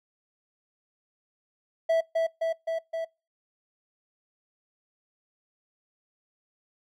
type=tone with echo; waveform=triangle; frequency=656 Hz; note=E5; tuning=9 cents flat; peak=-18 dBFS; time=1.89-2.01 s; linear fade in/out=10 ms; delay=260 ms; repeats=4; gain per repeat=-2 dB; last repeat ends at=3.05 s; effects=noise-tail reverb RT60 0.3 s tail -26 dB re dry